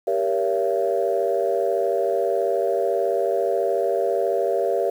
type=chord; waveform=sine; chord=G diminished seventh; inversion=none; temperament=just; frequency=392 / 470.4 / 564.5 / 677.4 Hz; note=G4 / Bb4 / Db5 / Fb5; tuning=0 / +16 / +31 / +47 cents; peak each=-24 dBFS; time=0.07-4.9 s; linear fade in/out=5 ms; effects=tanh soft clip ceiling -10 dBFS + 8-bit